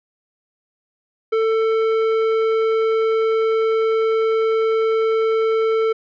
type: tone with tanh clipping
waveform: sine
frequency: 445 Hz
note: A4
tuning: 20 cents sharp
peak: -17 dBFS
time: 1.32-5.93 s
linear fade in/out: 10 ms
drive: 12 dB
effects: none